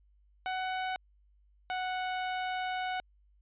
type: tone pair in turn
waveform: sawtooth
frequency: 746 / 739.6 Hz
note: F#5 / F#5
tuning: +14 / -1 cents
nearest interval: unison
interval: 15 cents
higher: first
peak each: -28 / -28 dBFS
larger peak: neither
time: 0.46-0.96 / 1.7-3 s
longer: second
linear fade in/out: 0 ms
effects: added 50 Hz sine -62 dBFS peak until 3.41 s + resampled to 8000 Hz